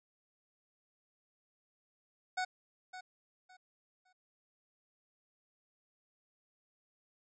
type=tone with echo; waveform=25% pulse; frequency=740 Hz; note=F#5; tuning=in tune; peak=-29 dBFS; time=2.37-2.45 s; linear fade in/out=10 ms; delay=560 ms; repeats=3; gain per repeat=-12 dB; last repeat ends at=4.13 s; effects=resampled to 16000 Hz